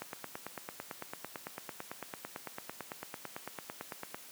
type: click train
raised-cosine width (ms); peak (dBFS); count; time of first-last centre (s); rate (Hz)
0.5; -24; 38; 0.02-4.145; 8.97
effects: white hiss -52 dBFS RMS until 4.31 s + high-pass 150 Hz 12 dB/octave